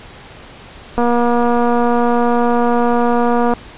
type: click train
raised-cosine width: 1 ms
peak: -3 dBFS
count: 612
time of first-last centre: 0.98-3.536 s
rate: 239 Hz
effects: pink hiss -37 dBFS RMS until 3.77 s + resampled to 8000 Hz